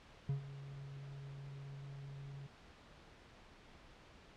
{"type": "tone with ADSR envelope", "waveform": "triangle", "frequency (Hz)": 138.59, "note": "C#3", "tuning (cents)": 0, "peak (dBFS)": -30, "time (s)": [0.29, 2.47], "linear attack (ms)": 4, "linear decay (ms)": 110, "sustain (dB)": -15, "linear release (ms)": 8, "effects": ["pink hiss -60 dBFS RMS until 4.36 s", "low-pass 4000 Hz 12 dB/octave"]}